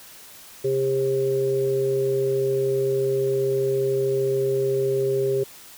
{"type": "harmonic tone", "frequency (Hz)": 133.6, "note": "C3", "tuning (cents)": 36, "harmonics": [1, 3, 4], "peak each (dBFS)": [-30, -20, -30], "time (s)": [0.64, 5.44], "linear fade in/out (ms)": 10, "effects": ["white hiss -45 dBFS RMS until 5.77 s"]}